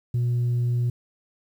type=tone; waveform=sine; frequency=121.1 Hz; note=B2; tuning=34 cents flat; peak=-18 dBFS; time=0.14-0.9 s; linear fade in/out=5 ms; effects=tanh soft clip ceiling -19 dBFS + 9-bit